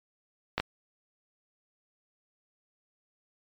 clicks, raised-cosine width 0.3 ms, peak -11 dBFS, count 2, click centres 0.58 / 0.6 s, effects MP3 96 kbps

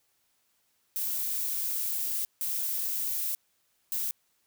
violet noise bursts at uneven times, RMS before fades -31 dBFS, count 3, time 0.96-2.25 / 2.41-3.35 / 3.92-4.11 s, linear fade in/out 0 ms, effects white hiss -72 dBFS RMS until 4.46 s

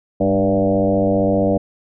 sine tone with frequency modulation, 392 Hz, G4, in tune, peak -13 dBFS, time 0.2-1.58 s, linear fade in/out 10 ms, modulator 95.2 Hz, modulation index 2.8, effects none

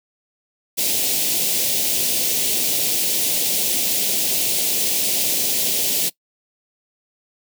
white band-stop noise, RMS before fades -20 dBFS, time 0.77-6.1 s, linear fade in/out 20 ms, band 660 to 2500 Hz, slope 24 dB/octave, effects noise-tail reverb RT60 0.1 s tail -21 dB re dry + high-pass 150 Hz 12 dB/octave

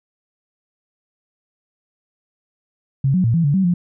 sine tone with pitch steps, 135.8 / 183.8 / 115.7 / 167.1 / 143 / 191.2 / 175.4 Hz, C#3 / F#3 / A#2 / E3 / D3 / G3 / F3, -35 / -11 / -13 / +24 / -46 / -43 / +8 cents, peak -13 dBFS, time 3.04-3.74 s, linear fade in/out 5 ms, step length 100 ms, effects none

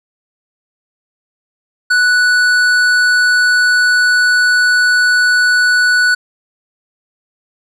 sine tone with hard clipping, 1480 Hz, F#6, in tune, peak -10 dBFS, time 1.9-6.15 s, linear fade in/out 10 ms, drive 10 dB, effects none

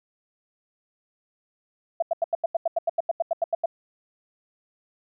sine tone bursts, 669 Hz, E5, 25 cents sharp, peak -19 dBFS, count 16, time 2-3.659 s, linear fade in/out 5 ms, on 24 ms, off 85 ms, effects none

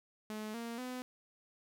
sawtooth tone with pitch steps, 214.6 / 232.7 / 252.3 Hz, A3 / A#3 / B3, -43 / -3 / +37 cents, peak -36 dBFS, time 0.3-1.02 s, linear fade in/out 0 ms, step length 240 ms, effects none

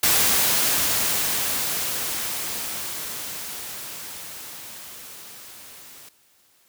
white noise with level ramp, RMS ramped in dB -18 to -45 dBFS, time 0.03-6.09 s, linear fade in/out 5 ms, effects white hiss -60 dBFS RMS until 6.68 s + high-pass 60 Hz 12 dB/octave

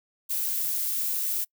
violet noise, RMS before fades -28 dBFS, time 0.29-1.45 s, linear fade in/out 20 ms, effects noise-tail reverb RT60 0.1 s tail -26 dB re dry

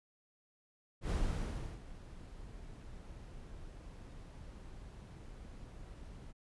brown noise with ADSR envelope, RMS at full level -33 dBFS, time 1.01-6.33 s, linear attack 93 ms, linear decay 690 ms, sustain -17 dB, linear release 26 ms, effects resampled to 24000 Hz

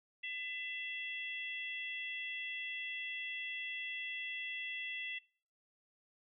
harmonic tone, 670 Hz, E5, 28 cents sharp, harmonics 3 / 4 / 5, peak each -43 / -42 / -48 dBFS, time 0.23-5.19 s, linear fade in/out 10 ms, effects noise-tail reverb RT60 0.5 s tail -25 dB re dry

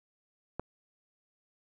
click, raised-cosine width 1 ms, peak -20 dBFS, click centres 0.596 s, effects none

